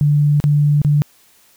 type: tone with dropouts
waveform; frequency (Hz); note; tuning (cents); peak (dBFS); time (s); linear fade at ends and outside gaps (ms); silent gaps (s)
sine; 146.83; D3; 0; -10; 0.01-1.02; 0; 0.401-0.44 / 0.817-0.848
effects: white hiss -52 dBFS RMS until 1.56 s